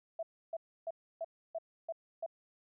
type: tone bursts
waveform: sine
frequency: 659.3 Hz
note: E5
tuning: in tune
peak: -35 dBFS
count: 7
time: 0.19-2.263 s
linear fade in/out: 5 ms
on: 39 ms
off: 300 ms
effects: none